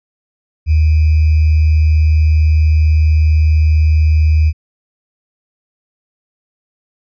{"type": "tone with sample-and-hold", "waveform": "sine", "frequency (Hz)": 77.78, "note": "D#2", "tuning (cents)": 0, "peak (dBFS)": -7, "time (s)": [0.66, 4.53], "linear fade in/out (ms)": 50, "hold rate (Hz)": 2450, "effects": ["resampled to 11025 Hz"]}